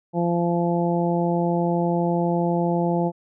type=harmonic tone; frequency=172.1 Hz; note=F3; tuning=25 cents flat; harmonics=1 / 2 / 3 / 4 / 5; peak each=-22 / -25 / -27 / -28 / -29 dBFS; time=0.13-3.12 s; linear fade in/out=50 ms; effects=none